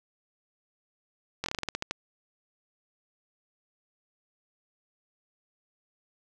slowing click train, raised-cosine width 0.2 ms, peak -13 dBFS, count 11, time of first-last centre 1.44-1.91 s, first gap 21 ms, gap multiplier 1.17, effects none

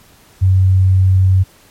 sine tone, 94.1 Hz, F#2, 30 cents sharp, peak -7 dBFS, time 0.41-1.44 s, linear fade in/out 20 ms, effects pink hiss -47 dBFS RMS until 1.7 s + MP3 64 kbps

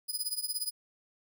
15% pulse tone with tremolo, 4978 Hz, D#8, in tune, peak -22 dBFS, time 0.08-0.71 s, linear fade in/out 20 ms, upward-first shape triangle, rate 17 Hz, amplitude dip 95%, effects none

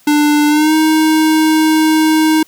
square tone with pitch glide, 296.4 to 313.8 Hz, D4 to D#4, +16 to +15 cents, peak -9 dBFS, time 0.07-2.43 s, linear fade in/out 5 ms, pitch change +99 cents, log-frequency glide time 0.48-0.74 s, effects white hiss -49 dBFS RMS until 2.47 s

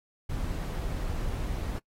brown noise, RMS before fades -32 dBFS, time 0.29-1.79 s, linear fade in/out 10 ms, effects noise-tail reverb RT60 0.1 s tail -23 dB re dry + AAC 48 kbps

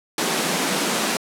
pink high-pass noise, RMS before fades -22 dBFS, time 0.18-1.17 s, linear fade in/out 2 ms, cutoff 170 Hz, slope 48 dB/octave, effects low-pass 11000 Hz 12 dB/octave

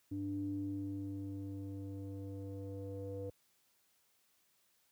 square tone with low-pass filter sweep, 98 Hz, G2, in tune, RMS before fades -42 dBFS, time 0.11-3.3 s, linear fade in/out 5 ms, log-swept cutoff 280 to 480 Hz, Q 6.8, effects white hiss -74 dBFS RMS until 4.91 s + high-pass 60 Hz 12 dB/octave

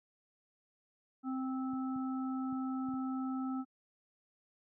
harmonic tone, 261.6 Hz, C4, in tune, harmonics 1 / 3 / 5, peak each -34 / -47 / -46 dBFS, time 1.23-3.65 s, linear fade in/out 50 ms
clicks, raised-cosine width 5 ms, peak -35 dBFS, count 5, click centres 1.734 / 1.96 / 2.526 / 2.887 / 2.938 s
effects high-pass 150 Hz 12 dB/octave

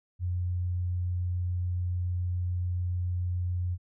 sine tone, 89.3 Hz, F2, 39 cents sharp, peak -27 dBFS, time 0.19-3.78 s, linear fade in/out 50 ms, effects none

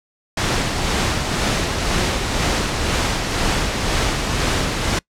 pink noise with tremolo, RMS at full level -18 dBFS, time 0.37-4.99 s, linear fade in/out 5 ms, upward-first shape sine, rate 2 Hz, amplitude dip 35%, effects noise-tail reverb RT60 0.1 s tail -25 dB re dry + low-pass 7000 Hz 12 dB/octave

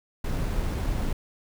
brown noise with sample-and-hold, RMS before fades -27 dBFS, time 0.24-1.13 s, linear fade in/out 5 ms, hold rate 11025 Hz, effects none

